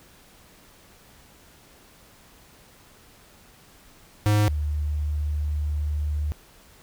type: tone pair in turn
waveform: square / sine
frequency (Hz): 104.9 / 74.56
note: G#2 / D2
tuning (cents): +18 / +27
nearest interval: tritone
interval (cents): 591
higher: first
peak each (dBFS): -18 / -23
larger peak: first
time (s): 4.26-4.48 / 4.48-6.32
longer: second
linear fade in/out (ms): 0
effects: pink hiss -53 dBFS RMS until 6.82 s